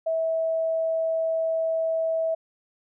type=tone; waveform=sine; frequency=650 Hz; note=E5; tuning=24 cents flat; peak=-22 dBFS; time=0.06-2.35 s; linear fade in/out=10 ms; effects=none